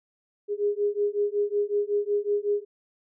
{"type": "beating tone pair", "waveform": "sine", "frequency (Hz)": [408.5, 413.9], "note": ["G#4", "G#4"], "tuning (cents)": [-29, -6], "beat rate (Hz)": 5.4, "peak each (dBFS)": -26, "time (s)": [0.48, 2.65], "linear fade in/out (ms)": 50, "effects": []}